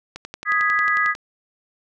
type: click train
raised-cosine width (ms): 0.2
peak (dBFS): -16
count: 12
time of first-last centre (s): 0.16-1.151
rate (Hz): 11.1
type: chord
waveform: sine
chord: G# minor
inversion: second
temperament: equal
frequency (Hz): 1244.5 / 1661.2 / 1975.5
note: D#6 / G#6 / B6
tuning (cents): 0 / 0 / 0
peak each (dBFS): -21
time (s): 0.45-1.15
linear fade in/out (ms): 50
effects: none